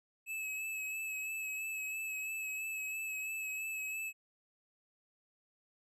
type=tone with vibrato; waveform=square; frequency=2589 Hz; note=E7; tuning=32 cents flat; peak=-38 dBFS; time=0.26-4.13 s; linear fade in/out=50 ms; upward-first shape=sine; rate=3 Hz; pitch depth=26 cents each way; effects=none